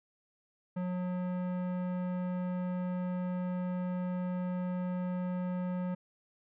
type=tone with tanh clipping; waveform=sine; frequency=180.9 Hz; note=F#3; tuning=39 cents flat; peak=-34 dBFS; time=0.76-5.95 s; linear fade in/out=10 ms; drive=16 dB; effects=none